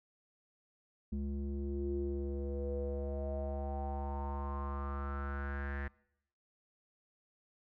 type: tone with low-pass filter sweep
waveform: square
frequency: 70 Hz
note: C#2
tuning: 18 cents sharp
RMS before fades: -38 dBFS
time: 1.12-5.88 s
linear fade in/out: 5 ms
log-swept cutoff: 250 to 1800 Hz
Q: 6.9
effects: noise-tail reverb RT60 0.8 s tail -23 dB re dry